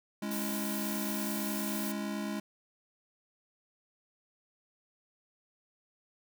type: chord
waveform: square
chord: C# minor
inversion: second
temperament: just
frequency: 207.9 / 277.2 / 332.6 Hz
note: G#3 / C#4 / E4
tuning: +2 / 0 / +16 cents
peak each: -36 / -42 / -42 dBFS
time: 0.22-2.4 s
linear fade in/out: 5 ms
type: noise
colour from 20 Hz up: blue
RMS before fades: -39 dBFS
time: 0.31-1.92 s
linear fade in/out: 5 ms
effects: none